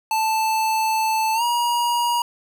square tone with pitch glide, 880 to 954.1 Hz, A5 to A#5, 0 to +40 cents, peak -19 dBFS, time 0.11-2.22 s, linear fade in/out 2 ms, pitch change +140 cents, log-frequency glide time 1.34-1.43 s, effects none

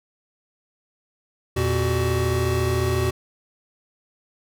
square tone cluster, 85.2 / 119.3 / 377.6 Hz, F2 / A#2 / F#4, -42 / +41 / +35 cents, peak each -25 dBFS, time 1.56-3.11 s, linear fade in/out 10 ms, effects none

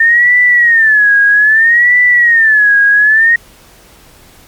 sine tone with vibrato, 1801 Hz, A6, 40 cents sharp, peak -4 dBFS, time 0-3.36 s, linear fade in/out 5 ms, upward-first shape sine, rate 0.62 Hz, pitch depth 160 cents each way, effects pink hiss -41 dBFS RMS until 4.47 s + MP3 96 kbps

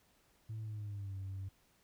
sine tone with pitch glide, 110 to 96.32 Hz, A2 to G2, 0 to -30 cents, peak -38 dBFS, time 0.49-1.49 s, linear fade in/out 10 ms, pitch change -230 cents, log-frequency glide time 0.61-1.16 s, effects tanh soft clip ceiling -38 dBFS + pink hiss -71 dBFS RMS until 1.83 s

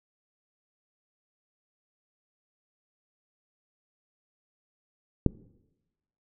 click, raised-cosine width 3 ms, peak -7 dBFS, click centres 5.263 s, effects noise-tail reverb RT60 1.0 s tail -22 dB re dry

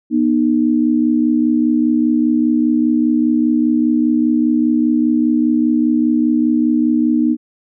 sine tone pair together, 241.8 / 306.8 Hz, B3 / D#4, -36 / -24 cents, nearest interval major third, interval 412 cents, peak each -14 dBFS, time 0.1-7.37 s, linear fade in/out 50 ms, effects none

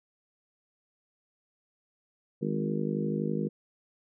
harmonic tone with a mistuned harmonic, 51.91 Hz, G#1, in tune, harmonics 3 / 4 / 5 / 6 / 7 / 8 / 9, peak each -33 / -32 / -36 / -40 / -36 / -41 / -37 dBFS, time 2.41-3.49 s, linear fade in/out 20 ms, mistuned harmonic 3, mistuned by +25 cents, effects none

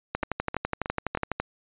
two click trains, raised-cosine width 0.5 ms, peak -11 / -15 dBFS, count 16 / 4, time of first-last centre 0.15-1.4 / 0.23-1.173 s, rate 12 / 3.18 Hz, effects resampled to 8000 Hz

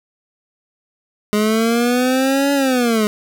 25% pulse linear two-way sweep, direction up then down, 207.7 to 283.6 to 207.7 Hz, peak -10 dBFS, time 1.33-3.07 s, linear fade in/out 0 ms, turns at 2.53 s, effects none

